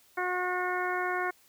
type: harmonic tone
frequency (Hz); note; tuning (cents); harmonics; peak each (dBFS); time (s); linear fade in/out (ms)
362.4; F#4; -36; 1 / 2 / 3 / 4 / 5 / 6; -34 / -34 / -35 / -34 / -37 / -40; 0.17-1.31; 10
effects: white hiss -62 dBFS RMS until 1.48 s